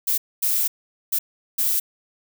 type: noise bursts at uneven times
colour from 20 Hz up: violet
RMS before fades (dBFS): -21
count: 4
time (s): 0.07-0.18 / 0.42-0.68 / 1.12-1.19 / 1.58-1.8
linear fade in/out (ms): 10
effects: none